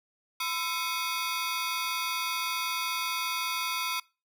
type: ring-modulated tone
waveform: 15% pulse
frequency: 1174.7 Hz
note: D6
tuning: in tune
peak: -20 dBFS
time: 0.4-4 s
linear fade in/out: 5 ms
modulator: 160 Hz
effects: noise-tail reverb RT60 0.3 s tail -24 dB re dry